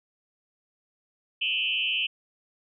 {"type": "tone with frequency modulation", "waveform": "sine", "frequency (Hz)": 2821, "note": "F7", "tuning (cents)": 17, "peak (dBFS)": -24, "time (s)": [1.41, 2.07], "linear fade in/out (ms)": 10, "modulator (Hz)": 114, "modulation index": 2.6, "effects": []}